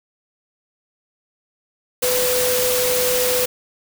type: tone in noise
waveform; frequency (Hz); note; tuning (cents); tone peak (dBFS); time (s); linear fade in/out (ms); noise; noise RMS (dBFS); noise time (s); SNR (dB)
sine; 500; B4; +21; -19; 2.02-3.46; 10; white; -21; 2.02-3.46; -1
effects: none